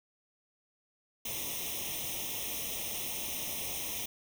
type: noise with comb filter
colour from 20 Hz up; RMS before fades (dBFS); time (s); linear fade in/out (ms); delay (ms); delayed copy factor
white; -37; 1.25-4.06; 5; 0.33; +1
effects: none